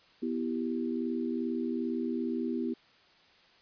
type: chord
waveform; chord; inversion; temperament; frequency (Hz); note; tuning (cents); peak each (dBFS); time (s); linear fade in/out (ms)
sine; E minor; second; equal; 246.9 / 329.6 / 392; B3 / E4 / G4; 0 / 0 / 0; -32 / -35 / -37; 0.22-2.74; 10
effects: white hiss -61 dBFS RMS until 3.61 s + resampled to 11025 Hz